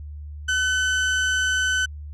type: tone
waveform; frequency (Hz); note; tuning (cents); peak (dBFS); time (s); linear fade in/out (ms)
35% pulse; 1513; F#6; +38; -18; 0.48-1.86; 10
effects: added 74 Hz sine -33 dBFS peak until 2.13 s + resampled to 22050 Hz